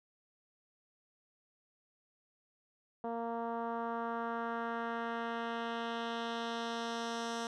10% pulse tone with low-pass filter sweep, 231.7 Hz, A#3, 10 cents flat, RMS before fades -38 dBFS, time 3.04-7.47 s, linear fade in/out 2 ms, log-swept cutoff 750 to 6500 Hz, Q 1.4, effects none

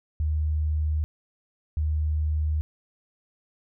sine tone pair in turn, 76.7 / 76.7 Hz, D#2 / D#2, -24 / -24 cents, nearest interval unison, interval 0 cents, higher neither, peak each -22 dBFS, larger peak neither, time 0.2-1.04 / 1.77-2.61 s, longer neither, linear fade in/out 0 ms, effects none

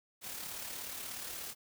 white noise with amplitude modulation, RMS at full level -41 dBFS, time 0.21-1.55 s, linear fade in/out 50 ms, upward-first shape sine, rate 36.7 Hz, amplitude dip 40%, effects none

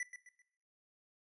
square tone with echo, 1976 Hz, B6, in tune, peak -37 dBFS, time 0-0.03 s, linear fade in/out 2 ms, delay 130 ms, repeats 3, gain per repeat -9 dB, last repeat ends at 0.42 s, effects noise-tail reverb RT60 0.7 s tail -18 dB re dry + resampled to 24000 Hz

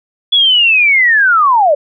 sine linear sweep, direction down, 3426 to 551 Hz, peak -6 dBFS, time 0.32-1.75 s, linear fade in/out 10 ms, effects none

